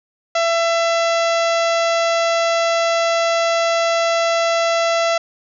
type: harmonic tone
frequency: 670 Hz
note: E5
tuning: 28 cents sharp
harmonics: 1 / 2 / 3 / 4 / 5 / 6 / 7 / 8 / 9 / 10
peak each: -16 / -22 / -26 / -28 / -30 / -32 / -33 / -34 / -35 / -36 dBFS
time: 0.35-5.18 s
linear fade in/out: 5 ms
effects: none